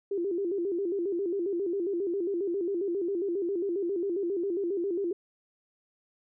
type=tone with vibrato; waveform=sine; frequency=370 Hz; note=F#4; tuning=in tune; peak=-27 dBFS; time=0.11-5.13 s; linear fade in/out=5 ms; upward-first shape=square; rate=7.4 Hz; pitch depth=130 cents each way; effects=none